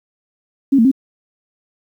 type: tone with pitch steps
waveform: sine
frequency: 274.2 / 226.6 / 267.5 Hz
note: C#4 / A#3 / C4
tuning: -19 / -49 / +38 cents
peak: -8 dBFS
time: 0.72-0.915 s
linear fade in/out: 10 ms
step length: 65 ms
effects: 8-bit

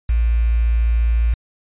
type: tone with quantisation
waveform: sine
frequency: 57.2 Hz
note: A#1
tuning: 32 cents flat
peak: -13 dBFS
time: 0.09-1.34 s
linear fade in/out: 5 ms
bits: 6
effects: resampled to 8000 Hz

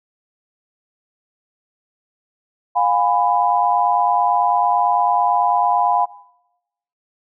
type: tone cluster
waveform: sine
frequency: 709 / 818 / 996 Hz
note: F5 / G#5 / B5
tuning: +26 / -26 / +14 cents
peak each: -18 dBFS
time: 2.75-6.06 s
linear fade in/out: 20 ms
effects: noise-tail reverb RT60 0.9 s tail -21 dB re dry

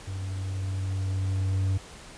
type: tone with level ramp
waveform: triangle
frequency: 95.6 Hz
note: G2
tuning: 43 cents flat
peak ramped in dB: -29 to -20 dBFS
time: 0.07-1.78 s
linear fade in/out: 10 ms
effects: pink hiss -46 dBFS RMS until 2.17 s + resampled to 22050 Hz

